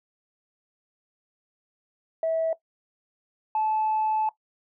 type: tone pair in turn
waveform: sine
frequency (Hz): 650 / 867.6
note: E5 / A5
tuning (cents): -24 / -25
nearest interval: perfect fourth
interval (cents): 499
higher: second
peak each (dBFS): -21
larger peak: neither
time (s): 2.23-2.53 / 3.55-4.29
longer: second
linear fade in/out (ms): 2
effects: noise-tail reverb RT60 0.1 s tail -17 dB re dry + tanh soft clip ceiling -18 dBFS